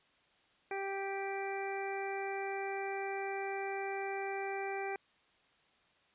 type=harmonic tone; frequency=392 Hz; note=G4; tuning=in tune; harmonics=1 / 2 / 3 / 4 / 5 / 6; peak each=-39 / -40 / -52 / -47 / -47 / -45 dBFS; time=0.71-4.96 s; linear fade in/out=2 ms; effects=white hiss -69 dBFS RMS until 6.14 s + resampled to 8000 Hz

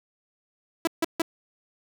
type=tone bursts; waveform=sawtooth; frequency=329.6 Hz; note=E4; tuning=in tune; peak=-17 dBFS; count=3; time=0.85-1.219 s; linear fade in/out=2 ms; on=23 ms; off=150 ms; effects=none

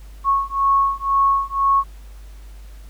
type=beating tone pair; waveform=sine; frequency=1100 / 1102 Hz; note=C#6 / C#6; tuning=-14 / -11 cents; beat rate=2 Hz; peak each=-18 dBFS; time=0.24-1.84 s; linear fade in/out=50 ms; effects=added 50 Hz sine -36 dBFS peak until 2.89 s + pink hiss -52 dBFS RMS until 2.89 s

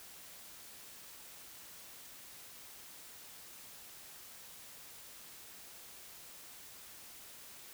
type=silence; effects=white hiss -53 dBFS RMS until 7.73 s

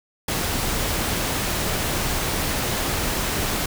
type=noise; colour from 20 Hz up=pink; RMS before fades=-24 dBFS; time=0.28-3.66 s; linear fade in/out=5 ms; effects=none

